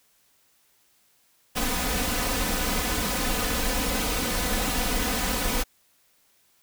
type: noise with comb filter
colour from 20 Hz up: pink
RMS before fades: -26 dBFS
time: 1.55-5.64 s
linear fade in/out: 20 ms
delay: 4 ms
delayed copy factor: +0.8
effects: white hiss -64 dBFS RMS until 6.62 s